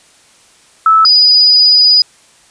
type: tone pair in turn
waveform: sine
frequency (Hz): 1309 / 4942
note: E6 / D#8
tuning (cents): -13 / -13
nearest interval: octave + major seventh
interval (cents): 2300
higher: second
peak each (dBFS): -4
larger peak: neither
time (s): 0.86-1.05 / 1.05-2.02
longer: second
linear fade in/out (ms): 2
effects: white hiss -46 dBFS RMS until 2.5 s + resampled to 22050 Hz